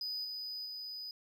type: tone with level steps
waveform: triangle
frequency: 4979 Hz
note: D#8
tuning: in tune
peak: -35 / -38 / -40 dBFS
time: 0.01-1.11 s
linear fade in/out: 2 ms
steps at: 0.24 / 0.65 s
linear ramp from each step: 10 ms
effects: none